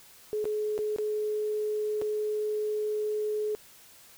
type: tone with dropouts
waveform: sine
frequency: 424.8 Hz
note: G#4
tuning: 39 cents sharp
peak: -27 dBFS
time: 0.33-3.55 s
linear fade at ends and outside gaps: 0 ms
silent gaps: 0.443-0.454 / 0.779-0.789 / 0.962-0.985 / 2.015-2.02 s
effects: white hiss -54 dBFS RMS until 4.17 s